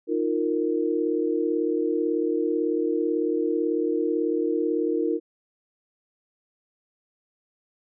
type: chord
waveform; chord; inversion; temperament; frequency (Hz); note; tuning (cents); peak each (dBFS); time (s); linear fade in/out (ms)
sine; Eb suspended second; none; equal with one note detuned; 311.1 / 349.2 / 462.1; Eb4 / F4 / Bb4; 0 / 0 / -15; -26; 0.07-5.2; 50
effects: none